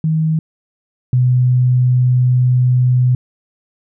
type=tone pair in turn; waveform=sine; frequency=158.3 / 125.64 Hz; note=D#3 / B2; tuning=+30 / +30 cents; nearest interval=major third; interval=400 cents; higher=first; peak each=-12 / -9 dBFS; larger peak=second; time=0.04-0.39 / 1.13-3.15 s; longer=second; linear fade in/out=2 ms; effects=none